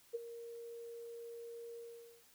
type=tone with ADSR envelope; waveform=sine; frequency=467.2 Hz; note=A#4; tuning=4 cents sharp; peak=-34 dBFS; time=0.13-2.24 s; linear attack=21 ms; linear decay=23 ms; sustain=-12 dB; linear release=470 ms; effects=white hiss -66 dBFS RMS until 2.34 s